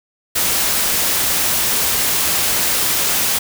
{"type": "noise", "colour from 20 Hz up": "white", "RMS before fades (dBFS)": -17, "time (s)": [0.35, 3.39], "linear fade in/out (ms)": 10, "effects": []}